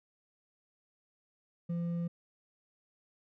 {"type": "tone with hard clipping", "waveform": "sine", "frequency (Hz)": 170.9, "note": "F3", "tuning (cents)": -37, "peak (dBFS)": -33, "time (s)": [1.69, 2.08], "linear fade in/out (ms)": 10, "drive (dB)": 4, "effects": []}